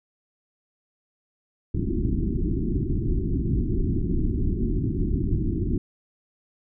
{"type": "low-pass noise", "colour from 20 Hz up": "pink", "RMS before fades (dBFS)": -24, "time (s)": [1.74, 5.78], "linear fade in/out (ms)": 5, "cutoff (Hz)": 380, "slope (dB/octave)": 96, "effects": []}